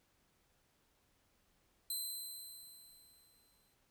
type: tone with exponential decay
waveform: 10% pulse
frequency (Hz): 4069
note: C8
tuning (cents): -49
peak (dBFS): -30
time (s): 1.9-3.74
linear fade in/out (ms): 2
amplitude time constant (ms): 400
effects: pink hiss -75 dBFS RMS until 3.9 s